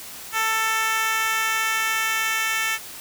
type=tone with high-pass filter sweep; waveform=10% pulse; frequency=443.3 Hz; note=A4; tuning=13 cents sharp; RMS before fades=-23 dBFS; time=0.32-2.79 s; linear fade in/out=50 ms; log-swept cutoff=1100 to 1800 Hz; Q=1.2; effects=white hiss -38 dBFS RMS until 3 s